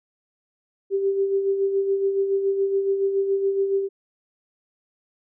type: tone with tremolo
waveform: sine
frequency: 392.3 Hz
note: G4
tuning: 1 cent sharp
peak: -17 dBFS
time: 0.9-3.89 s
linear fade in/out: 50 ms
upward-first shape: sine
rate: 7.1 Hz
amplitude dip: 50%
effects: none